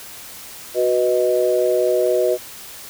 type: chord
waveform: sine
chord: B major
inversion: second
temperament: equal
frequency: 370 / 493.9 / 622.3 Hz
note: F#4 / B4 / D#5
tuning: 0 / 0 / 0 cents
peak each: -19 dBFS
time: 0.74-2.38 s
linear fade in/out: 50 ms
effects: white hiss -37 dBFS RMS until 2.89 s